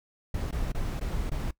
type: noise with dropouts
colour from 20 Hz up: brown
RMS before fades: -30 dBFS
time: 0.34-1.51 s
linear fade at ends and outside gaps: 5 ms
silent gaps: 0.511-0.525 / 0.72-0.747 / 0.997-1.01 / 1.297-1.316 s
effects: noise-tail reverb RT60 0.1 s tail -21 dB re dry